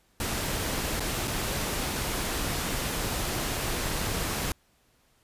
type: noise with dropouts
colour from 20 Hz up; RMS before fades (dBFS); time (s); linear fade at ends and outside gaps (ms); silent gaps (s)
pink; -30; 0.2-4.52; 1; 0.997-1.004 / 1.274-1.278
effects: pink hiss -66 dBFS RMS until 5.23 s + resampled to 32000 Hz